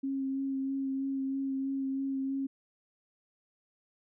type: tone with vibrato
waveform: sine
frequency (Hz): 270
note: C#4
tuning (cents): -45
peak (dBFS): -30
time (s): 0.03-2.47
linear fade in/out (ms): 10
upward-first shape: sine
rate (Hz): 3.1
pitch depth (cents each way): 15
effects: none